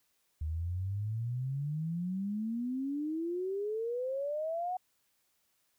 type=exponential sweep; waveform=sine; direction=up; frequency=75.5 to 747 Hz; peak=-32 dBFS; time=0.41-4.77 s; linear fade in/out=5 ms; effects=white hiss -75 dBFS RMS until 5.78 s